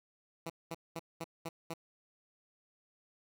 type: tone bursts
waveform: 10% pulse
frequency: 165.3 Hz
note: E3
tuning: 5 cents sharp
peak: -30 dBFS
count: 6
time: 0.46-1.738 s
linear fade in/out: 5 ms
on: 38 ms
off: 210 ms
effects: none